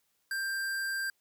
square tone, 1582 Hz, G6, 15 cents sharp, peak -32 dBFS, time 0.31-1.1 s, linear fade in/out 2 ms, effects white hiss -75 dBFS RMS until 1.2 s

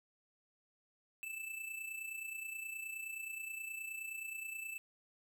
square tone with amplitude modulation, 2639 Hz, E7, 1 cent sharp, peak -40 dBFS, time 1.23-4.78 s, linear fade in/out 0 ms, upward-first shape sine, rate 29.5 Hz, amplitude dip 60%, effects none

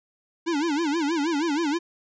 square tone with vibrato, 310.7 Hz, D#4, 2 cents flat, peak -23 dBFS, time 0.46-1.79 s, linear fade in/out 20 ms, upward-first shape sine, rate 6.3 Hz, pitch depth 180 cents each way, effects resampled to 16000 Hz

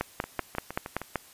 two click trains, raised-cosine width 0.5 ms, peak -20 / -12 dBFS, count 6 / 7, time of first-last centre 0.24-1.016 / 0.01-1.157 s, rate 6.44 / 5.23 Hz, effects white hiss -53 dBFS RMS until 1.33 s + resampled to 32000 Hz

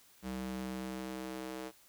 square tone with high-pass filter sweep, 64.1 Hz, C2, 35 cents flat, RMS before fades -41 dBFS, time 0.22-1.72 s, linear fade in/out 50 ms, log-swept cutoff 150 to 370 Hz, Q 1.6, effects white hiss -63 dBFS RMS until 1.88 s

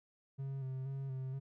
triangle tone with vibrato, 133.7 Hz, C3, 38 cents sharp, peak -36 dBFS, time 0.38-1.4 s, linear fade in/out 20 ms, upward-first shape square, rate 2.1 Hz, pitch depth 31 cents each way, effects none

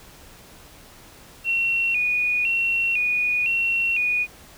sine tone with vibrato, 2591 Hz, E7, 30 cents flat, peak -19 dBFS, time 1.44-4.27 s, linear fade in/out 50 ms, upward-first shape square, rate 0.99 Hz, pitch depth 88 cents each way, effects pink hiss -47 dBFS RMS until 4.57 s

